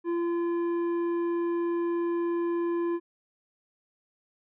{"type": "tone with tanh clipping", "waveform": "sine", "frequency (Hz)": 342.1, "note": "F4", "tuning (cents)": -36, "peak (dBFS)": -27, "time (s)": [0.04, 3], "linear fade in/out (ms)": 50, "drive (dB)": 9, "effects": []}